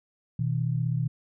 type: tone pair together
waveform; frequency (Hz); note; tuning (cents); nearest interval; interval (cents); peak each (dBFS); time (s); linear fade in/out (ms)
sine; 123.25 / 158.9; B2 / D#3; -3 / +37; major third; 440; -26 / -28; 0.39-1.08; 5
effects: none